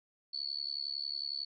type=tone with amplitude modulation; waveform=sine; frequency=4423 Hz; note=C#8; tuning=5 cents flat; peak=-31 dBFS; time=0.33-1.45 s; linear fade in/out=10 ms; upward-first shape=sine; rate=71 Hz; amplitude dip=100%; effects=none